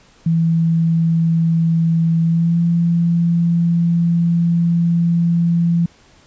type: tone with pitch glide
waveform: sine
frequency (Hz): 164.81 to 169.74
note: E3 to F3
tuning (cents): 0 to -49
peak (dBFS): -12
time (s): 0.26-5.86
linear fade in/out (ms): 5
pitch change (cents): +51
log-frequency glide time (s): 2.23-2.6
effects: pink hiss -50 dBFS RMS until 6.26 s + resampled to 16000 Hz